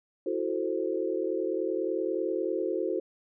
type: chord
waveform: sine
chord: F# half-diminished seventh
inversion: third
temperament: equal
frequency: 329.6 / 370 / 440 / 523.3 Hz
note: E4 / F#4 / A4 / C5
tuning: 0 / 0 / 0 / 0 cents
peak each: -33 / -31 / -33 / -34 dBFS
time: 0.26-3 s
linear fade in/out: 5 ms
effects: none